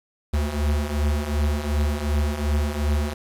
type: beating tone pair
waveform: square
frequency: 71.9 / 74.6 Hz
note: D2 / D2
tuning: -36 / +28 cents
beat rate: 2.7 Hz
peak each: -27 / -23 dBFS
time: 0.33-3.14 s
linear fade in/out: 10 ms
effects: resampled to 32000 Hz + 8-bit